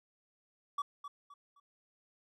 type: tone with echo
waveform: triangle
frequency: 1142 Hz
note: D6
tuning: 49 cents flat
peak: -30 dBFS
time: 0.78-0.82 s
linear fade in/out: 5 ms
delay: 260 ms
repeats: 3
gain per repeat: -10 dB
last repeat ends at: 1.6 s
effects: none